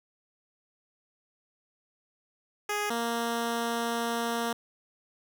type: tone pair in turn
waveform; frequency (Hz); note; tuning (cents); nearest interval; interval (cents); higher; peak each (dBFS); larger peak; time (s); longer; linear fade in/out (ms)
10% pulse; 415.3 / 233.1; G#4 / A#3; 0 / 0; minor seventh; 1000; first; -20; neither; 2.69-2.9 / 2.9-4.53; second; 5
effects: none